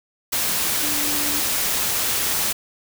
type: tone in noise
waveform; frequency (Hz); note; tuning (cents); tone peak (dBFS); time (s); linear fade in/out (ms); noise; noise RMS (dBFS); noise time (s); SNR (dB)
sine; 293.7; D4; 0; -31; 0.82-1.4; 10; white; -22; 0.32-2.53; -12
effects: none